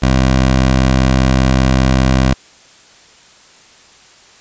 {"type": "tone", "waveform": "15% pulse", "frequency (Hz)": 65.1, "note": "C2", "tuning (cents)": -8, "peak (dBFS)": -3, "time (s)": [0.02, 2.34], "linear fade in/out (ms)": 10, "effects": ["white hiss -44 dBFS RMS until 4.4 s", "resampled to 16000 Hz"]}